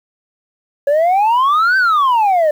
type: exponential two-way sweep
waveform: sine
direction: up then down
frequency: 554.4 to 1568 to 587 Hz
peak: -7 dBFS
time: 0.87-2.51 s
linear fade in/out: 5 ms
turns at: 1.77 s
effects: tanh soft clip ceiling -9 dBFS + 7-bit